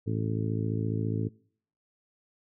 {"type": "harmonic tone", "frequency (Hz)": 54.6, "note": "A1", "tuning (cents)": -13, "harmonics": [2, 3, 4, 5, 6, 7, 8], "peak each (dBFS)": [-29, -35, -37, -36, -40, -42, -39], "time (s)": [0.06, 1.29], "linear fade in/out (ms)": 20, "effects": ["noise-tail reverb RT60 0.6 s tail -25 dB re dry"]}